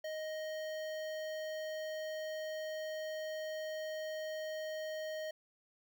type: tone with notch filter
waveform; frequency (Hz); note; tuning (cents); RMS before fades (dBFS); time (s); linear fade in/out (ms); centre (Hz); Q
square; 624; D#5; +5; -41; 0.04-5.31; 5; 9600; 0.85
effects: none